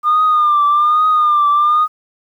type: tone with vibrato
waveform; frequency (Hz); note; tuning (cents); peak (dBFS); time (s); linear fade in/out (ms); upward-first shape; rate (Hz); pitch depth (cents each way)
sine; 1207; D6; +47; -8; 0.03-1.88; 50; triangle; 1.2; 68
effects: tanh soft clip ceiling -6 dBFS + 8-bit